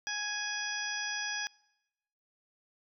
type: harmonic tone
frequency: 832 Hz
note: G#5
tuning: 3 cents sharp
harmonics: 1 / 2 / 3 / 4 / 6 / 7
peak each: -44 / -36 / -43 / -43 / -40 / -41 dBFS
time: 0.07-1.47 s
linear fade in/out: 0 ms
effects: noise-tail reverb RT60 1.0 s tail -25 dB re dry